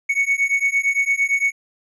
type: beating tone pair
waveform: triangle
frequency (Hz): 2217 / 2225.8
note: C#7 / C#7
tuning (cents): 0 / +6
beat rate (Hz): 8.8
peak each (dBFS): -18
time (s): 0.09-1.52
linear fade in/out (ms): 10
effects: resampled to 24000 Hz